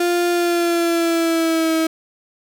35% pulse tone with pitch glide, 349.2 to 322.1 Hz, F4 to E4, 0 to -40 cents, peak -14 dBFS, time 0-1.87 s, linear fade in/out 5 ms, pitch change -140 cents, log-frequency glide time 0.32-1.74 s, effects none

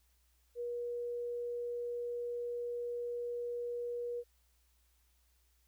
sine tone, 480 Hz, B4, 49 cents flat, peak -36 dBFS, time 0.55-4.24 s, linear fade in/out 50 ms, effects added 60 Hz sine -70 dBFS peak until 5.67 s + white hiss -75 dBFS RMS until 5.67 s

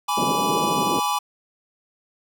square chord, G# diminished, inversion none, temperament equal with one note detuned, 830.6 / 987.8 / 1158.5 Hz, G#5 / B5 / D6, 0 / 0 / -24 cents, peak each -26 dBFS, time 0.08-1.19 s, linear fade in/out 10 ms
white band-pass noise, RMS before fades -26 dBFS, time 0.17-1 s, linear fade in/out 10 ms, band 150 to 490 Hz, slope 24 dB/octave
effects none

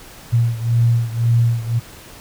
sine beating tone pair, 116.54 / 118.44 Hz, A#2 / A#2, 0 / +28 cents, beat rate 1.9 Hz, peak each -15 / -18 dBFS, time 0.32-1.8 s, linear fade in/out 20 ms, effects pink hiss -40 dBFS RMS until 2.2 s

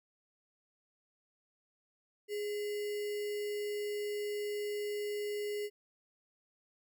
sine tone with sample-and-hold, 415.3 Hz, G#4, in tune, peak -34 dBFS, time 2.28-5.7 s, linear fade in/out 50 ms, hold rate 2450 Hz, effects none

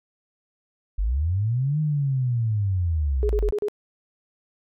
sine linear two-way sweep, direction up then down, 43.65 to 155.56 to 43.65 Hz, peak -20 dBFS, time 0.98-3.51 s, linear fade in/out 10 ms, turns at 1.8 s
sine tone bursts, 415.3 Hz, G#4, in tune, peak -22 dBFS, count 5, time 3.23-3.684 s, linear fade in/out 0 ms, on 62 ms, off 36 ms
effects none

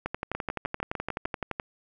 two click trains, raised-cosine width 0.5 ms, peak -15 / -16 dBFS, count 19 / 7, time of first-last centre 0.06-1.598 / 0.35-1.254 s, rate 11.7 / 6.64 Hz, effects none

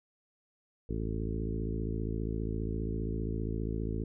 harmonic tone with a mistuned harmonic, 55 Hz, A1, in tune, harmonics 1 / 2 / 3 / 4 / 5 / 6 / 7 / 8, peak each -35 / -38 / -40 / -41 / -42 / -43 / -43 / -44 dBFS, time 0.89-4.04 s, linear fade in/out 5 ms, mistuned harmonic 1, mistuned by +22 cents, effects none

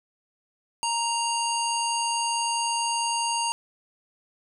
harmonic tone, 932.3 Hz, A#5, in tune, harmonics 1 / 3 / 5 / 7 / 9 / 10, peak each -26 / -31 / -33 / -34 / -36 / -36 dBFS, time 0.83-3.52 s, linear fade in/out 0 ms, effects none

